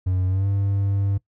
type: tone with pitch glide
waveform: triangle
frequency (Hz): 92.5 to 99.14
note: F#2 to G2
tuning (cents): 0 to +20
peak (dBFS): -17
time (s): 0.06-1.18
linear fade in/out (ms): 10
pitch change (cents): +120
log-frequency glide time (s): 0.27-0.47
effects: noise-tail reverb RT60 0.1 s tail -20 dB re dry